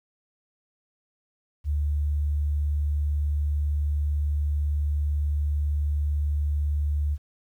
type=tone; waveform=sine; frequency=73.5 Hz; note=D2; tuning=2 cents sharp; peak=-22 dBFS; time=1.64-7.18 s; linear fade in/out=50 ms; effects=10-bit